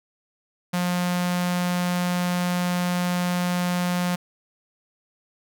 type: tone with notch filter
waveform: sawtooth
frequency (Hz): 177.8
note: F3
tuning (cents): +31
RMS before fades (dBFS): -24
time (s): 0.73-4.16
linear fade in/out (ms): 10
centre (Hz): 370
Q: 1.7
effects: none